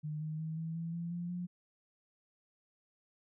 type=tone with pitch steps; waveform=sine; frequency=152.1 / 155.48 / 158.93 / 162.45 / 166.06 / 169.74 / 173.51 / 177.36 Hz; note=D#3 / D#3 / D#3 / E3 / E3 / F3 / F3 / F3; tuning=-39 / -1 / +37 / -25 / +13 / -49 / -11 / +27 cents; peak=-36 dBFS; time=0.03-1.47 s; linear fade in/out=20 ms; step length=180 ms; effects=none